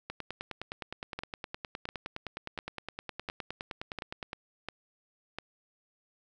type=two click trains; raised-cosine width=0.3 ms; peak=-20 / -21 dBFS; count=7 / 42; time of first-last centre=1.19-5.386 / 0.1-4.331 s; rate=1.43 / 9.69 Hz; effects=none